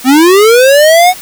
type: linear sweep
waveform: square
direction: up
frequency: 246.9 to 747 Hz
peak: -3 dBFS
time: 0.04-1.14 s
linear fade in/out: 50 ms
effects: white hiss -28 dBFS RMS until 1.21 s